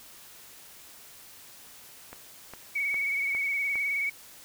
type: click train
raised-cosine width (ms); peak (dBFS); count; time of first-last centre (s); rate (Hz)
0.5; -26; 5; 2.13-3.756; 2.46
type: tone with vibrato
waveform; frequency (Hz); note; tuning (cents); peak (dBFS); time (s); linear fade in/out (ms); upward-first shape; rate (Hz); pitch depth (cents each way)
sine; 2238; C#7; +16; -26; 2.75-4.1; 10; sine; 19; 40
effects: white hiss -50 dBFS RMS until 4.44 s